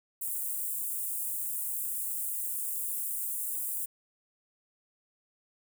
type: high-pass noise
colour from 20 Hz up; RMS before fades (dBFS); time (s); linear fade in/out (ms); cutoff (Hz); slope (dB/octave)
white; -34; 0.21-3.86; 10; 8100; 48
effects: none